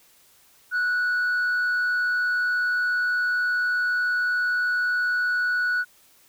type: tone with frequency modulation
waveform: sine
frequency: 1471 Hz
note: F#6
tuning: 11 cents flat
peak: -18 dBFS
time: 0.71-5.85 s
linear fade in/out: 50 ms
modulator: 96.7 Hz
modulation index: 0.29
effects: tanh soft clip ceiling -20 dBFS + white hiss -57 dBFS RMS until 6.28 s